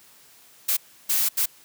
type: noise bursts at uneven times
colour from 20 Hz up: blue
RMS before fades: -22 dBFS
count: 3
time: 0.68-0.77 / 1.09-1.29 / 1.37-1.46 s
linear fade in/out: 10 ms
effects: white hiss -53 dBFS RMS until 1.64 s + high-pass 80 Hz 12 dB/octave